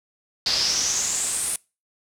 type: noise with band-pass filter sweep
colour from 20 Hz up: brown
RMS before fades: -24 dBFS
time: 0.46-1.56 s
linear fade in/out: 2 ms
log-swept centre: 4600 to 9800 Hz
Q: 6.3
effects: noise-tail reverb RT60 0.3 s tail -25 dB re dry